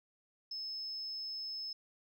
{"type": "tone", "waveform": "sine", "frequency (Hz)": 5210, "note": "E8", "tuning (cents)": -21, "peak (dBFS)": -38, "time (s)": [0.51, 1.73], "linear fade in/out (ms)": 5, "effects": ["tanh soft clip ceiling -34 dBFS"]}